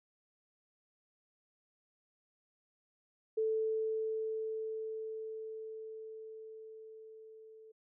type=tone with level ramp; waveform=sine; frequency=440 Hz; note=A4; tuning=in tune; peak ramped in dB=-29 to -53 dBFS; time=3.37-7.72 s; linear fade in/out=10 ms; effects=none